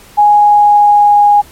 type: tone with pitch glide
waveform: sine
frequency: 830.6 to 823.4 Hz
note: G#5 to G#5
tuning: 0 to -15 cents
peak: -3 dBFS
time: 0.17-1.42 s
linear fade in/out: 20 ms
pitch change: -15 cents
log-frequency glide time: 0.27-1.24 s
effects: pink hiss -39 dBFS RMS until 1.51 s + MP3 64 kbps